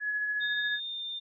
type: tone with tremolo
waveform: sine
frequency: 1691 Hz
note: G#6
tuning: 31 cents sharp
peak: -27 dBFS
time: 0-0.8 s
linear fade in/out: 50 ms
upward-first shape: sine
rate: 14 Hz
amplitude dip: 30%
type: tone with pitch glide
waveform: sine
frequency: 3666 to 3607 Hz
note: A#7 to A7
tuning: -30 to +42 cents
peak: -34 dBFS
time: 0.4-1.2 s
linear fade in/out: 20 ms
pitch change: -28 cents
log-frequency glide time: 0.64-1.03 s
effects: none